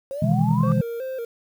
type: exponential sweep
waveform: sine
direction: up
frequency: 532 to 1200 Hz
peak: -27 dBFS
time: 0.11-0.72 s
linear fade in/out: 0 ms
type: chord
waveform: sine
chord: E major seventh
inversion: second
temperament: just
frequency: 123.61 / 154.51 / 164.81 / 206 Hz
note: B2 / D#3 / E3 / G#3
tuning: +2 / -12 / 0 / -14 cents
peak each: -22 dBFS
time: 0.22-0.81 s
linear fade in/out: 5 ms
type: tone with vibrato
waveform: triangle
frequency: 493.9 Hz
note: B4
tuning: in tune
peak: -25 dBFS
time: 0.63-1.25 s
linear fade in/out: 5 ms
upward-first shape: square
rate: 2.7 Hz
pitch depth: 100 cents each way
effects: tanh soft clip ceiling -6 dBFS + 8-bit